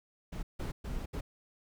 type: noise bursts at uneven times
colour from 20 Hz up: brown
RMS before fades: -37 dBFS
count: 4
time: 0.32-0.43 / 0.59-0.72 / 0.84-1.06 / 1.13-1.21 s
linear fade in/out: 10 ms
effects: none